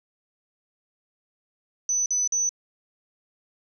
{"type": "tone bursts", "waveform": "sine", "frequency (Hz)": 6000, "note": "F#8", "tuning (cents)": 23, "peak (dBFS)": -21, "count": 3, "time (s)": [1.89, 2.492], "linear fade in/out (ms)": 2, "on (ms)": 170, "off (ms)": 46, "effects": []}